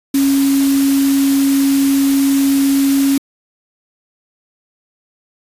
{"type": "tone in noise", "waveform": "sine", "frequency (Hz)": 275.2, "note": "C#4", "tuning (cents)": -12, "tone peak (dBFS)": -10, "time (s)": [0.14, 3.18], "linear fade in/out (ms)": 5, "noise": "white", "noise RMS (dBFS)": -24, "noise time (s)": [0.14, 3.18], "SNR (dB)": 11, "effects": ["resampled to 32000 Hz"]}